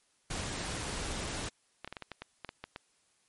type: noise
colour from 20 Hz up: pink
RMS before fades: -37 dBFS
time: 0.3-1.49 s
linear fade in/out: 5 ms
type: clicks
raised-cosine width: 0.3 ms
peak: -24 dBFS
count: 11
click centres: 1.846 / 1.876 / 1.926 / 1.968 / 2.023 / 2.117 / 2.22 / 2.447 / 2.491 / 2.64 / 2.761 s
effects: white hiss -71 dBFS RMS until 3.28 s + MP3 48 kbps